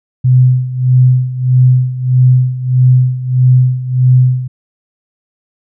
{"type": "tone with tremolo", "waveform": "sine", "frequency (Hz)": 127.2, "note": "C3", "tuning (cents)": -48, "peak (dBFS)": -3, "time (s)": [0.24, 4.48], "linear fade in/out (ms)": 10, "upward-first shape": "sine", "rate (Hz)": 1.6, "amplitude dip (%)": 80, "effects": []}